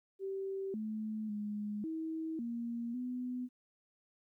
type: tone with pitch steps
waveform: sine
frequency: 387.7 / 216.5 / 208.4 / 320.8 / 234.8 / 249.6 Hz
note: G4 / A3 / G#3 / E4 / A#3 / B3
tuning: -19 / -28 / +6 / -47 / +13 / +19 cents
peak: -36 dBFS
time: 0.19-3.49 s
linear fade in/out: 50 ms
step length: 550 ms
effects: 13-bit